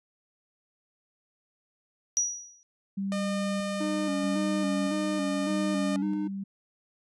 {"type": "tone with exponential decay", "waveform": "sine", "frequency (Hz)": 5810, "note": "F#8", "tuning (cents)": -32, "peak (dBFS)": -20, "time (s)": [2.17, 2.63], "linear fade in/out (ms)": 0, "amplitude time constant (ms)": 100}
{"type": "tone with tremolo", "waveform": "sine", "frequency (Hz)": 196, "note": "G3", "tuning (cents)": 0, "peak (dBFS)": -28, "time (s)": [2.97, 6.44], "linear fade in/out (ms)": 10, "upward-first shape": "square", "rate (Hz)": 0.79, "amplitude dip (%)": 35}
{"type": "tone", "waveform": "sawtooth", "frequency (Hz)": 607, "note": "D#5", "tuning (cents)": -43, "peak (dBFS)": -28, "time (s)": [3.12, 5.96], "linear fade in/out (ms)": 0}
{"type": "tone with vibrato", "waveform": "triangle", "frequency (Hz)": 293.7, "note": "D4", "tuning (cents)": 0, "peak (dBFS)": -27, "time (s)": [3.8, 6.28], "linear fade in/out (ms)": 10, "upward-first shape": "square", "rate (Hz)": 1.8, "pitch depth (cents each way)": 65}
{"effects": ["resampled to 24000 Hz"]}